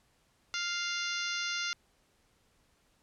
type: harmonic tone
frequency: 698.5 Hz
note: F5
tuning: in tune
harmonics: 2 / 3 / 4 / 5 / 6 / 7 / 8 / 9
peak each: -37 / -39 / -40 / -41 / -42 / -42 / -43 / -44 dBFS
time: 0.54-1.73 s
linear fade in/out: 0 ms
effects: pink hiss -70 dBFS RMS until 3.02 s + low-pass 11000 Hz 12 dB/octave